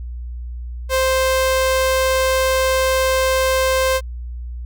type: tone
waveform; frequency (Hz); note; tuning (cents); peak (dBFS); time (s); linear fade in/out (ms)
sawtooth; 523.3; C5; 0; -11; 0.89-4.01; 50
effects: added 60 Hz sine -26 dBFS peak until 4.65 s